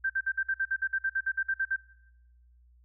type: tone bursts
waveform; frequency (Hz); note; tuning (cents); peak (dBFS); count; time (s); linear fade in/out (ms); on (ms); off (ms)
sine; 1568; G6; 0; -25; 16; 0.04-1.764; 10; 59; 52
effects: noise-tail reverb RT60 1.0 s tail -23 dB re dry + added 60 Hz sine -57 dBFS peak until 2.84 s